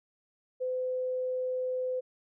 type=tone; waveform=sine; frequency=509 Hz; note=C5; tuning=48 cents flat; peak=-29 dBFS; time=0.6-2.01 s; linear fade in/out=20 ms; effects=none